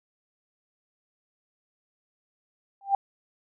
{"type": "tone with exponential growth", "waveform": "sine", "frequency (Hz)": 791, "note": "G5", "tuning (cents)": 15, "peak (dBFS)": -15, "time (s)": [2.81, 2.95], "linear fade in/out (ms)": 2, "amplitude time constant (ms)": 29, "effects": []}